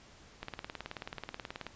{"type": "click train", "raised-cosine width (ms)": 0.3, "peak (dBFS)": -23, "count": 24, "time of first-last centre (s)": [0.43, 1.667], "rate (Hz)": 18.6, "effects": ["pink hiss -57 dBFS RMS until 1.75 s", "resampled to 16000 Hz"]}